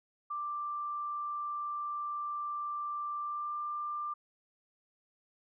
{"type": "tone with pitch glide", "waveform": "sine", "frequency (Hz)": [1179, 1188.6], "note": ["D6", "D6"], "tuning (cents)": [6, 20], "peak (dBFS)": -34, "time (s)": [0.3, 4.14], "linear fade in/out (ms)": 10, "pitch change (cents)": 14, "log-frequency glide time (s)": [3.2, 3.55], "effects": []}